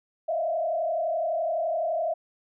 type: tone with frequency modulation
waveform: sine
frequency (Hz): 659.3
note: E5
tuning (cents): 0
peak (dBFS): -24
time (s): 0.28-2.14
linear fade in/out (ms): 10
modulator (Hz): 31.8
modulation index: 1.3
effects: none